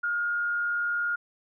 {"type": "tone with frequency modulation", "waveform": "sine", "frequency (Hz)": 1420, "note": "F6", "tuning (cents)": 28, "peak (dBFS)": -25, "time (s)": [0.03, 1.16], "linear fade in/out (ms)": 10, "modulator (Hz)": 99.3, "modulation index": 0.31, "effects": []}